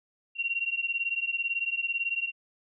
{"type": "beating tone pair", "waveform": "sine", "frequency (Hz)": [2744, 2762], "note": ["F7", "F7"], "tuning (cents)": [-31, -20], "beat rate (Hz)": 18, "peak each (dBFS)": [-30, -31], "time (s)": [0.35, 2.32], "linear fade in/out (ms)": 50, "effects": []}